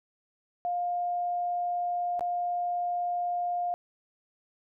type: tone with dropouts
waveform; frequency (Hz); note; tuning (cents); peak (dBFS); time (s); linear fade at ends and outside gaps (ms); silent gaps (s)
sine; 706; F5; +19; -27; 0.65-3.74; 0; 2.194-2.208
effects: none